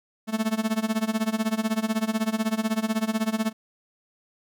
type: tone with tremolo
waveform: 45% pulse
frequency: 220 Hz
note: A3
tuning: in tune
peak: -20 dBFS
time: 0.27-3.53 s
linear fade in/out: 50 ms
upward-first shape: sine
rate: 16 Hz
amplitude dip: 90%
effects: none